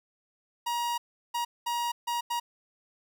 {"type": "tone bursts at uneven times", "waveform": "45% pulse", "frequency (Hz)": 950, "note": "A#5", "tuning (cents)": 33, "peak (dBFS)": -28, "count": 5, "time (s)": [[0.66, 0.98], [1.34, 1.45], [1.66, 1.92], [2.07, 2.21], [2.3, 2.4]], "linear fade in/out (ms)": 10, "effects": []}